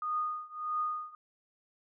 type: tone with tremolo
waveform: sine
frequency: 1232 Hz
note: D#6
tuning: 17 cents flat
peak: -28 dBFS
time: 0.02-1.15 s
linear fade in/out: 2 ms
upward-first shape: triangle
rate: 1.6 Hz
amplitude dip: 95%
effects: none